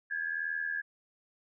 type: tone pair together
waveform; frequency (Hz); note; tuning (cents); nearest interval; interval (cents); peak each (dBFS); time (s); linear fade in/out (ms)
sine; 1620.4 / 1702; G#6 / G#6; -43 / +42; minor second; 85; -35 / -34; 0.1-0.82; 20
effects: none